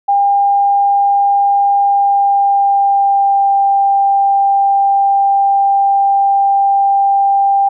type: tone with pitch glide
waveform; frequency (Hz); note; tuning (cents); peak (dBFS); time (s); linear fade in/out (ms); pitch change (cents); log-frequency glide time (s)
sine; 802 to 792.8; G5 to G5; +39 to +19; -8; 0.08-7.69; 10; -20; 1.78-3.54
effects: none